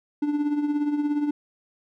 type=tone with tremolo; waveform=triangle; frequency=293.7 Hz; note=D4; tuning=in tune; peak=-17 dBFS; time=0.22-1.31 s; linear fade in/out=5 ms; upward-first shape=triangle; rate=17 Hz; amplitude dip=65%; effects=none